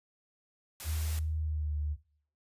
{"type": "noise", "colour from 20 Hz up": "white", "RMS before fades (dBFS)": -43, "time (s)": [0.8, 1.19], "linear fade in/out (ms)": 0}
{"type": "tone with pitch glide", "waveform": "sine", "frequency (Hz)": [78.3, 74.55], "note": ["D#2", "D2"], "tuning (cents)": [11, 27], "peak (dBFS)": -30, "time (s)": [0.84, 1.97], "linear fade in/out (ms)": 50, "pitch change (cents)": -84, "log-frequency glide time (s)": [1.39, 1.77]}
{"effects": ["noise-tail reverb RT60 0.5 s tail -18 dB re dry", "resampled to 32000 Hz"]}